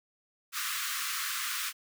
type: high-pass noise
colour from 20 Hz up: pink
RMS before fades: -34 dBFS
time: 0.52-1.73 s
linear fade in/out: 50 ms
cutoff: 1100 Hz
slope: 96 dB/octave
effects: none